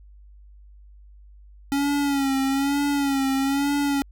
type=tone with vibrato; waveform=square; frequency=277.2 Hz; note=C#4; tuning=in tune; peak=-21 dBFS; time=1.72-4.02 s; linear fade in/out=0 ms; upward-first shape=sine; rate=1.1 Hz; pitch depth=56 cents each way; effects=added 50 Hz sine -45 dBFS peak until 4.11 s